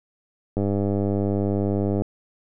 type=click train; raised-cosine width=2 ms; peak=-11 dBFS; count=146; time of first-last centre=0.57-2.02 s; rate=100 Hz; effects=none